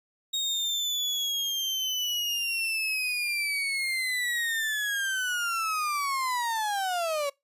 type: linear sweep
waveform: 35% pulse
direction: down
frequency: 3753 to 553 Hz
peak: -25 dBFS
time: 0.33-7.3 s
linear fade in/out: 10 ms
effects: noise-tail reverb RT60 0.2 s tail -24 dB re dry + resampled to 32000 Hz